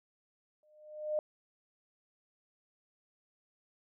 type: tone with exponential growth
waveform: sine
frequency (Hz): 608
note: D#5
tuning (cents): -40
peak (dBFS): -27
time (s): 0.63-1.19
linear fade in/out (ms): 1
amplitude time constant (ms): 120
effects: none